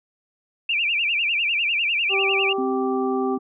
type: tone with vibrato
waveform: sine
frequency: 2565 Hz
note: E7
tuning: 48 cents flat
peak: -19 dBFS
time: 0.69-2.53 s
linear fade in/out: 5 ms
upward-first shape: sine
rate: 10 Hz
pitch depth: 180 cents each way
type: harmonic tone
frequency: 390 Hz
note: G4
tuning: 9 cents flat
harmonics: 1 / 2 / 3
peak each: -23 / -29 / -31 dBFS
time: 2.09-3.39 s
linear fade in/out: 50 ms
type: tone with pitch glide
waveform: sine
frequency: 261.6 to 259.6 Hz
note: C4 to C4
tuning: 0 to -13 cents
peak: -24 dBFS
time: 2.58-3.38 s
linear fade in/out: 5 ms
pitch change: -13 cents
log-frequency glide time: 2.7-3.03 s
effects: none